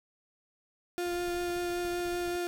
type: tone with vibrato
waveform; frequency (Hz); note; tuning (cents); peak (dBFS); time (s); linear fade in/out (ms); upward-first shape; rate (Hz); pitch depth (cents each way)
35% pulse; 350.9; F4; +8; -29; 0.98-2.47; 0; triangle; 5.2; 10
type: noise with tremolo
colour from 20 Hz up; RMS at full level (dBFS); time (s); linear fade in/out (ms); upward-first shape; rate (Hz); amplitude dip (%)
brown; -45; 1.05-2.37; 0; triangle; 14; 85
effects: none